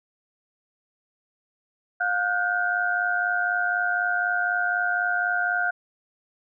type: tone cluster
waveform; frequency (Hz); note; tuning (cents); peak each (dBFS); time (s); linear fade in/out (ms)
sine; 712 / 1438 / 1542; F5 / F#6 / G6; +33 / -50 / -29; -27 / -25 / -26; 2-5.71; 10
effects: none